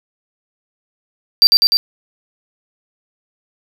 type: tone with echo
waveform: triangle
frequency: 4699 Hz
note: D8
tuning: in tune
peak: -3 dBFS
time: 1.42-1.47 s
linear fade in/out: 0 ms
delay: 100 ms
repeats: 3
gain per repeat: -2 dB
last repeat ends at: 1.77 s
effects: none